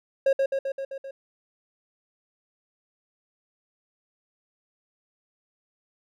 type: tone with echo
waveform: triangle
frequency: 543 Hz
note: C#5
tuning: 36 cents flat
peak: -15 dBFS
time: 0.26-0.33 s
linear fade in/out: 5 ms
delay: 130 ms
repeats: 6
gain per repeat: -3 dB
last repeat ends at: 1.11 s
effects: none